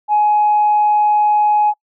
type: tone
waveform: sine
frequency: 840 Hz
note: G#5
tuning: 19 cents sharp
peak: -9 dBFS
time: 0.08-1.74 s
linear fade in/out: 50 ms
effects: noise-tail reverb RT60 0.1 s tail -26 dB re dry + tanh soft clip ceiling -6 dBFS